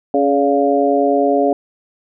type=harmonic tone with a mistuned harmonic; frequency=140 Hz; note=C#3; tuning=18 cents sharp; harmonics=2 / 3 / 4 / 5; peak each=-17 / -17 / -17 / -17 dBFS; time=0.14-1.53 s; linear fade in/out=2 ms; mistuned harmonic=4; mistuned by=+32 cents; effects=none

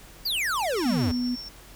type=exponential sweep; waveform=square; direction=down; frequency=4978 to 78 Hz; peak=-25 dBFS; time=0.25-1.12 s; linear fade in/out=10 ms
type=tone with tremolo; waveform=sine; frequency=5450 Hz; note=F8; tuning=43 cents flat; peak=-34 dBFS; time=0.76-1.49 s; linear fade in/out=10 ms; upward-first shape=sine; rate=8.4 Hz; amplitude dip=35%
type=tone; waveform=sine; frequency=246.9 Hz; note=B3; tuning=in tune; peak=-24 dBFS; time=0.85-1.36 s; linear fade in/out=20 ms
effects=added 45 Hz sine -49 dBFS peak until 1.75 s + pink hiss -49 dBFS RMS until 1.75 s

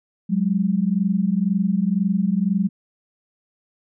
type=tone pair together; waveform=sine; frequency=183.41 / 205.4 Hz; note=F#3 / G#3; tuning=-15 / -19 cents; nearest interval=major second; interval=196 cents; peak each=-20 dBFS; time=0.29-2.69 s; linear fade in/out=20 ms; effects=none

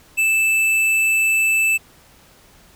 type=tone with tanh clipping; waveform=sine; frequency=2637 Hz; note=E7; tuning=in tune; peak=-16 dBFS; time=0.17-1.78 s; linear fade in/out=20 ms; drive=13 dB; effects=pink hiss -50 dBFS RMS until 2.75 s

